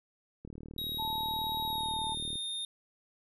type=click train; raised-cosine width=3 ms; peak=-32 dBFS; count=74; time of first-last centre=0.45-2.356 s; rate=38.3 Hz
type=tone with pitch glide; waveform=square; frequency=3804 to 3655 Hz; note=A#7 to A#7; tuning=+34 to -35 cents; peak=-35 dBFS; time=0.78-2.65 s; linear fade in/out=2 ms; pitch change=-69 cents; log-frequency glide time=1.66-2.08 s
type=tone; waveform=sine; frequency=880 Hz; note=A5; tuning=in tune; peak=-34 dBFS; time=0.98-2.15 s; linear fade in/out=20 ms
effects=none